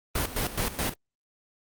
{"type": "noise with tremolo", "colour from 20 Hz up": "pink", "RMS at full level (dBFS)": -27, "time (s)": [0.15, 0.94], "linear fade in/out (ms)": 5, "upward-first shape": "square", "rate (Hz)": 4.7, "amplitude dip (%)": 75, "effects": ["Opus 32 kbps"]}